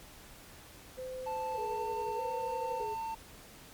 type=tone with vibrato; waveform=sine; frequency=466.2 Hz; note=A#4; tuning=in tune; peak=-38 dBFS; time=0.97-2.95 s; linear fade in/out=20 ms; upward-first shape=square; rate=0.82 Hz; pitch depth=170 cents each way
type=tone with pitch glide; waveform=triangle; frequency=880 to 899 Hz; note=A5 to A5; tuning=0 to +37 cents; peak=-33 dBFS; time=1.26-3.15 s; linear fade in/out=10 ms; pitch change=+37 cents; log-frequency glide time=1.58-1.88 s
type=tone with tremolo; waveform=sine; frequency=481.6 Hz; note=B4; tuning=44 cents flat; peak=-36 dBFS; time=1.52-2.88 s; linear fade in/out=50 ms; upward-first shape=triangle; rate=11 Hz; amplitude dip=75%
effects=pink hiss -53 dBFS RMS until 3.73 s + MP3 96 kbps